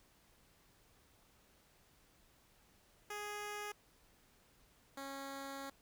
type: tone pair in turn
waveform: 10% pulse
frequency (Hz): 415.3 / 274.2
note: G#4 / C#4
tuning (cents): 0 / -19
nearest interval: perfect fifth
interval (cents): 719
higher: first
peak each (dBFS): -34 / -36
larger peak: first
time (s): 3.1-3.72 / 4.97-5.7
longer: second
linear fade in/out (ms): 5
effects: pink hiss -69 dBFS RMS until 5.81 s